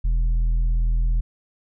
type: tone with tanh clipping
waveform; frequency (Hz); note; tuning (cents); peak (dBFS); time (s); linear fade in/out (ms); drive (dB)
sine; 41.2; E1; 0; -18; 0.04-1.21; 10; 5
effects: none